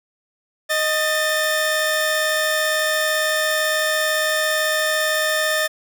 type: tone pair together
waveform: sawtooth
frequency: 621.3 / 1786 Hz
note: D#5 / A6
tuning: -3 / +25 cents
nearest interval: octave + tritone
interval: 1828 cents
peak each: -17 dBFS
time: 0.69-5.68 s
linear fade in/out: 20 ms
effects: none